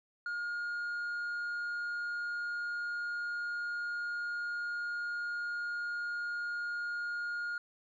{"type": "tone with tanh clipping", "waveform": "sine", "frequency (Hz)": 1425, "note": "F6", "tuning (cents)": 34, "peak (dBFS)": -35, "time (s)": [0.26, 7.58], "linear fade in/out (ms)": 2, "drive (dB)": 3, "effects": []}